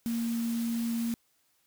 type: tone in noise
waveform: sine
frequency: 231.9 Hz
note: A#3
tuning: 9 cents flat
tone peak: -28 dBFS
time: 0.06-1.14 s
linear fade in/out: 0 ms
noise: white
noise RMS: -44 dBFS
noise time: 0.06-1.14 s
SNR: +13 dB
effects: white hiss -71 dBFS RMS until 1.66 s